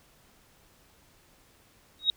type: tone with exponential growth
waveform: sine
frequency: 3783 Hz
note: A#7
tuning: 25 cents sharp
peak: -16 dBFS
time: 1.99-2.1 s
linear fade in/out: 1 ms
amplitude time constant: 22 ms
effects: pink hiss -61 dBFS RMS until 2.16 s